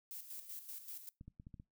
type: noise with tremolo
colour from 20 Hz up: violet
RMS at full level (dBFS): -47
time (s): 0.11-1.09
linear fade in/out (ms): 0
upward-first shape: square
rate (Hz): 5.2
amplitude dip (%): 60
type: clicks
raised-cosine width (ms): 5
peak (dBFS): -39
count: 6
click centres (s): 1.211 / 1.28 / 1.399 / 1.469 / 1.542 / 1.599
effects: noise-tail reverb RT60 0.2 s tail -22 dB re dry